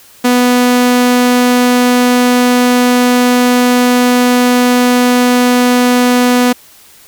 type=tone; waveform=sawtooth; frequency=246.9 Hz; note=B3; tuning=in tune; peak=-3 dBFS; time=0.24-6.53 s; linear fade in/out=10 ms; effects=white hiss -41 dBFS RMS until 7.07 s